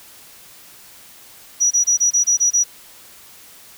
sine tone bursts, 5830 Hz, F#8, 26 cents flat, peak -12 dBFS, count 8, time 1.6-2.641 s, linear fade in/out 20 ms, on 110 ms, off 23 ms, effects white hiss -44 dBFS RMS until 3.77 s

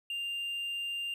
triangle tone with hard clipping, 2794 Hz, F7, in tune, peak -34 dBFS, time 0.1-1.14 s, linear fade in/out 2 ms, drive 5 dB, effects none

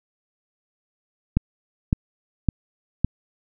click train, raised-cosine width 5 ms, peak -5 dBFS, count 4, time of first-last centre 1.37-3.046 s, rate 1.79 Hz, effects none

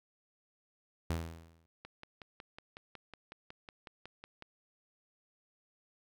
sawtooth tone with exponential decay, 82.41 Hz, E2, in tune, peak -27 dBFS, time 1.1-1.66 s, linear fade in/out 0 ms, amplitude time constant 120 ms
click train, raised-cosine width 0.3 ms, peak -31 dBFS, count 15, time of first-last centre 1.85-4.424 s, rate 5.44 Hz
effects none

